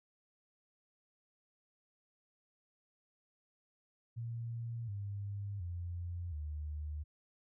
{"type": "tone with pitch steps", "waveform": "sine", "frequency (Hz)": [116.4, 100.75, 87.2, 75.48], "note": ["A#2", "G2", "F2", "D2"], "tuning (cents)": [-2, 48, -2, 48], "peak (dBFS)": -38, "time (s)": [4.16, 7.04], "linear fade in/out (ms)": 20, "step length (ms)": 720, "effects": []}